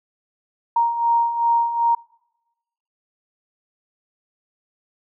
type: beating tone pair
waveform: sine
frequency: 932.3 / 934.9 Hz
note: A#5 / A#5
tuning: 0 / +5 cents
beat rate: 2.6 Hz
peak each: -23 / -17 dBFS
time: 0.76-1.95 s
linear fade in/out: 5 ms
effects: noise-tail reverb RT60 1.0 s tail -25 dB re dry